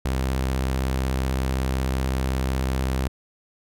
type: tone with vibrato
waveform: sawtooth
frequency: 65.41 Hz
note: C2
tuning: in tune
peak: -18 dBFS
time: 0.05-3.08 s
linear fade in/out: 5 ms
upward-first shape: sine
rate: 16 Hz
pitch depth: 33 cents each way
effects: none